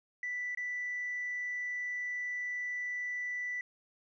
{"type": "tone with dropouts", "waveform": "sine", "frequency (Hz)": 1975.5, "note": "B6", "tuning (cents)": 0, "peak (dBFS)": -33, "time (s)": [0.23, 3.61], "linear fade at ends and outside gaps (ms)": 2, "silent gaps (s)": [0.549, 0.573], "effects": ["tanh soft clip ceiling -30 dBFS"]}